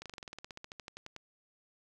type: slowing click train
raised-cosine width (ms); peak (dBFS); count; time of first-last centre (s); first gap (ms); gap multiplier
0.2; -27; 19; 0.02-1.164; 37; 1.06
effects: none